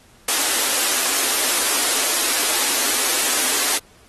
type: high-pass noise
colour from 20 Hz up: white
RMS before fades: -19 dBFS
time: 0.28-3.78 s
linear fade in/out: 5 ms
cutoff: 240 Hz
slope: 96 dB/octave
effects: pink hiss -52 dBFS RMS until 4.08 s + AAC 32 kbps